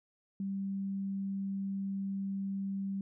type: tone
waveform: sine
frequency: 195.6 Hz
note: G3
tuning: 4 cents flat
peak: -33 dBFS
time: 0.4-3.01 s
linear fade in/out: 2 ms
effects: none